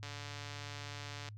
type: click train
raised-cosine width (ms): 0.2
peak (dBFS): -28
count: 182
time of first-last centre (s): 0.03-1.287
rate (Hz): 144
effects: noise-tail reverb RT60 0.1 s tail -25 dB re dry + added 105 Hz sine -46 dBFS peak until 1.37 s